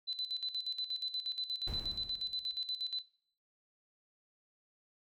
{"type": "tone with tremolo", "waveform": "sine", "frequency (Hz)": 4014, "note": "B7", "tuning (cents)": 27, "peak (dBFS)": -34, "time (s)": [0.07, 3.03], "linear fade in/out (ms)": 20, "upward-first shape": "square", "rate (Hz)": 8.4, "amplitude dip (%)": 75}
{"type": "noise with exponential decay", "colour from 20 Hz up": "brown", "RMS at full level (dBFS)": -39, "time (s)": [1.67, 2.64], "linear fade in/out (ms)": 5, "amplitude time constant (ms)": 210}
{"effects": ["noise-tail reverb RT60 0.6 s tail -20 dB re dry"]}